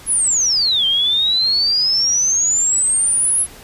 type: exponential two-way sweep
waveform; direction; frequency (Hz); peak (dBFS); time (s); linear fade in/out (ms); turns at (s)
sine; down then up; 11000 to 3136 to 11000; -13; 0.06-3.47; 50; 0.86
effects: pink hiss -40 dBFS RMS until 3.63 s + resampled to 32000 Hz